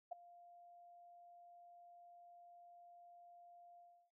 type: tone with ADSR envelope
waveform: sine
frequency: 698 Hz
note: F5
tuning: 1 cent flat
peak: -39 dBFS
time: 0.11-4.11 s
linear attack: 13 ms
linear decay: 9 ms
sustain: -20 dB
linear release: 330 ms
effects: none